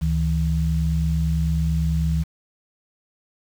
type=tone pair together; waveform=sine; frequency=71.5 / 160.51 Hz; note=D2 / E3; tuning=-46 / -46 cents; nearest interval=octave + major second; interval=1400 cents; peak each=-21 dBFS; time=0.01-2.24 s; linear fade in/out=20 ms; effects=7-bit